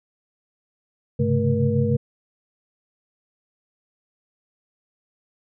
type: tone cluster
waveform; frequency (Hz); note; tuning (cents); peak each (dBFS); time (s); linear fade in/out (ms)
sine; 101.2 / 132.7 / 139.3 / 219.4 / 476.9; G#2 / C3 / C#3 / A3 / A#4; -44 / +25 / +9 / -5 / +39; -24; 1.19-1.97; 10
effects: none